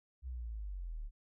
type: linear sweep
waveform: sine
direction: down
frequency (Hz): 65.8 to 34.1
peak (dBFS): -39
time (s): 0.22-1.11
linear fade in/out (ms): 50
effects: none